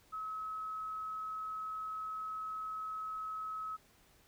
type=tone; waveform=sine; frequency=1285 Hz; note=E6; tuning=45 cents flat; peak=-38 dBFS; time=0.12-3.77 s; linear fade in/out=20 ms; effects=pink hiss -66 dBFS RMS until 4.27 s